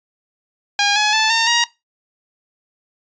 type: tone with pitch steps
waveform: 10% pulse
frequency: 813 / 844.1 / 876.4 / 909.9 / 944.7 Hz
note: G#5 / G#5 / A5 / A#5 / A#5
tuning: -37 / +28 / -7 / -42 / +23 cents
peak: -5 dBFS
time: 0.79-1.64 s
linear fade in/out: 2 ms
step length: 170 ms
effects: noise-tail reverb RT60 0.2 s tail -18 dB re dry + resampled to 16000 Hz